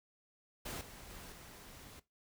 pink noise with level steps, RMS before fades -43 / -53 / -51 / -54 dBFS, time 0.65-2 s, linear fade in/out 10 ms, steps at 0.81 / 1.1 / 1.32 s, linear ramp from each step 2 ms, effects noise-tail reverb RT60 0.2 s tail -18 dB re dry

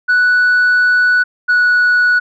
sine tone pair in turn, 1480 / 1469.8 Hz, F#6 / F#6, 0 / -12 cents, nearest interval unison, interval 12 cents, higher first, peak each -6 dBFS, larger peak neither, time 0.08-1.24 / 1.48-2.2 s, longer first, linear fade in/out 20 ms, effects tanh soft clip ceiling -7 dBFS

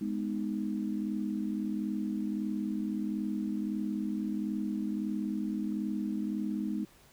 sine chord, G# minor, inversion none, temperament just, 207.7 / 249.2 / 311.5 Hz, G#3 / B3 / D#4, 0 / +16 / +2 cents, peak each -33 / -37 / -36 dBFS, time 0.01-6.85 s, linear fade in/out 5 ms, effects pink hiss -60 dBFS RMS until 7.12 s

